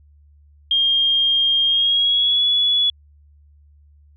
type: tone with pitch glide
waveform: sine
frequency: 3219 to 3399 Hz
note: G7 to G#7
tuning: +45 to +39 cents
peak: -14 dBFS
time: 0.71-2.9 s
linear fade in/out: 2 ms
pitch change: +94 cents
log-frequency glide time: 1.65-2.44 s
effects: added 73 Hz sine -48 dBFS peak until 4.16 s